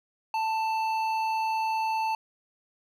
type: tone with hard clipping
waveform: sine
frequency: 885 Hz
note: A5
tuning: 10 cents sharp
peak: -27 dBFS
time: 0.34-2.15 s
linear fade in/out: 2 ms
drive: 9 dB
effects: none